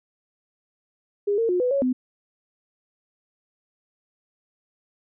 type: tone with pitch steps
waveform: sine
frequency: 407.5 / 457.4 / 359.3 / 498 / 555 / 253.9 Hz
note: G#4 / A#4 / F4 / B4 / C#5 / B3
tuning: -33 / -33 / +49 / +14 / +2 / +48 cents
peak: -19 dBFS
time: 1.27-1.93 s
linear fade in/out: 10 ms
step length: 110 ms
effects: none